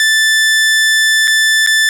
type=tone with dropouts; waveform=sawtooth; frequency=1760 Hz; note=A6; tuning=in tune; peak=-5 dBFS; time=0-1.89 s; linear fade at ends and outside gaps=1 ms; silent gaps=1.274-1.278 / 1.664-1.672 s; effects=low-pass 11000 Hz 12 dB/octave + 7-bit